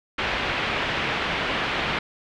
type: low-pass noise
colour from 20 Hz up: white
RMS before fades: -26 dBFS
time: 0.18-1.99 s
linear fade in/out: 5 ms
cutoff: 3000 Hz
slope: 24 dB/octave
effects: none